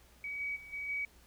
sine tone with level steps, 2269 Hz, C#7, 40 cents sharp, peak -37 / -34 / -48 / -37 / -33 dBFS, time 0.24-1.05 s, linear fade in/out 2 ms, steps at 0.39 / 0.55 / 0.72 / 0.88 s, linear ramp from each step 20 ms, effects added 60 Hz sine -63 dBFS peak until 1.26 s + pink hiss -63 dBFS RMS until 1.26 s

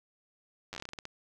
slowing click train, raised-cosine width 0.2 ms, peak -23 dBFS, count 12, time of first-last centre 0.73-1.054 s, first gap 9 ms, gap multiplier 1.22, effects none

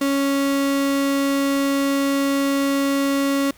35% pulse tone, 277.2 Hz, C#4, in tune, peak -16 dBFS, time 0.01-3.51 s, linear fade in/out 5 ms, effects pink hiss -50 dBFS RMS until 3.57 s

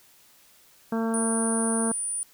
harmonic tone, 226.2 Hz, A3, 48 cents sharp, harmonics 1 / 2 / 3 / 4 / 5 / 6 / 7, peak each -25 / -31 / -35 / -37 / -39 / -41 / -42 dBFS, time 0.92-1.92 s, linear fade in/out 5 ms
sine tone, 9397 Hz, D9, in tune, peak -27 dBFS, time 1.14-2.23 s, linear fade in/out 0 ms
effects white hiss -57 dBFS RMS until 2.33 s

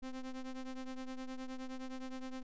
square ring-modulated tone, 130.81 Hz, C3, in tune, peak -39 dBFS, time 0.02-2.43 s, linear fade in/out 10 ms, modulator 126 Hz, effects resampled to 16000 Hz

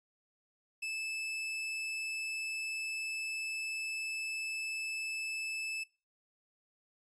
40% pulse tone, 2623 Hz, E7, 9 cents flat, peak -34 dBFS, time 0.82-5.84 s, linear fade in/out 10 ms, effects noise-tail reverb RT60 0.3 s tail -20 dB re dry + resampled to 22050 Hz

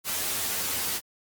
white noise with comb filter, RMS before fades -29 dBFS, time 0.04-1.01 s, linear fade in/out 50 ms, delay 11 ms, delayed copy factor +0.75, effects Opus 48 kbps

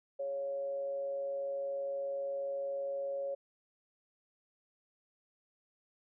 sine tone with frequency modulation, 554 Hz, C#5, 1 cent flat, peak -34 dBFS, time 0.19-3.35 s, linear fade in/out 10 ms, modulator 143 Hz, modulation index 0.27, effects none

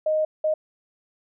sine tone bursts at uneven times, 621 Hz, D#5, 3 cents flat, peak -19 dBFS, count 2, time 0.06-0.25 / 0.44-0.54 s, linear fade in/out 5 ms, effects none

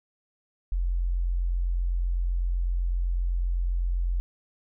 sine tone, 43.93 Hz, F1, 11 cents sharp, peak -23 dBFS, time 0.72-4.2 s, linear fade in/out 0 ms, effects none

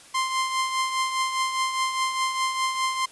sawtooth tone with tremolo, 1046.5 Hz, C6, in tune, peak -17 dBFS, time 0.14-3.06 s, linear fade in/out 10 ms, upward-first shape triangle, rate 4.9 Hz, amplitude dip 60%, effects white hiss -49 dBFS RMS until 3.11 s + resampled to 24000 Hz

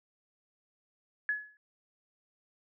sine tone with exponential decay, 1697 Hz, G#6, 37 cents sharp, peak -25 dBFS, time 1.29-1.57 s, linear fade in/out 1 ms, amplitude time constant 60 ms, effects none

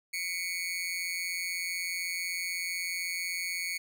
sawtooth tone with amplitude modulation, 2217 Hz, C#7, in tune, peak -25 dBFS, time 0.13-3.78 s, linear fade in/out 10 ms, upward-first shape sine, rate 176 Hz, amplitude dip 80%, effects none

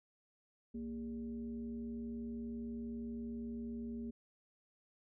sine tone with frequency modulation, 233.1 Hz, A#3, in tune, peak -40 dBFS, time 0.74-4.11 s, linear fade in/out 10 ms, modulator 172 Hz, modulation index 0.55, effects none

